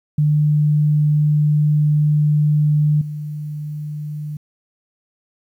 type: tone with level steps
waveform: sine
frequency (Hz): 149.8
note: D3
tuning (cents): +35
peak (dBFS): -12 / -24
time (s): 0.18-4.37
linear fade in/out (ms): 5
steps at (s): 3.01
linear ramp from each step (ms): 5
effects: 9-bit